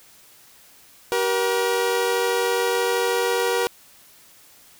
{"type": "tone pair together", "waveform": "sawtooth", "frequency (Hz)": [383.8, 476.3], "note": ["G4", "A#4"], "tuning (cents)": [-37, 37], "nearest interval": "major third", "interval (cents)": 374, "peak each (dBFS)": [-21, -17], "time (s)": [1.12, 3.67], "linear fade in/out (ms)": 0, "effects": ["white hiss -51 dBFS RMS until 4.79 s"]}